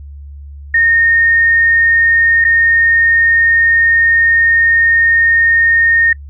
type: tone with dropouts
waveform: sine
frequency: 1840 Hz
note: A#6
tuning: 23 cents flat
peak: -7 dBFS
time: 0.74-6.13 s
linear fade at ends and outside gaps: 5 ms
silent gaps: 2.443-2.448 s
effects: noise-tail reverb RT60 0.1 s tail -26 dB re dry + added 71 Hz sine -28 dBFS peak until 6.29 s